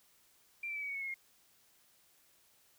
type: tone with pitch steps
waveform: sine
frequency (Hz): 2367 / 2333 / 2300 / 2267 / 2234 / 2202 / 2171 / 2139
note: D7 / D7 / D7 / C#7 / C#7 / C#7 / C#7 / C7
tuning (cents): +13 / -12 / -37 / +38 / +13 / -12 / -37 / +38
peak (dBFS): -37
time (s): 0.63-1.142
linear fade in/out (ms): 5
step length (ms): 64
effects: white hiss -68 dBFS RMS until 2.78 s